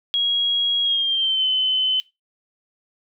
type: tone with pitch glide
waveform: sine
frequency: 3300 to 3044 Hz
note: G#7 to F#7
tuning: -12 to +48 cents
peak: -17 dBFS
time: 0.14-2 s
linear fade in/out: 0 ms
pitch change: -140 cents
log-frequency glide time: 0.83-1.47 s
effects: noise-tail reverb RT60 0.2 s tail -18 dB re dry